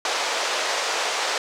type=band-pass noise; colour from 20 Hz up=pink; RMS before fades=-25 dBFS; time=0.05-1.38 s; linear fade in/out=2 ms; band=500 to 7000 Hz; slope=24 dB/octave; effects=none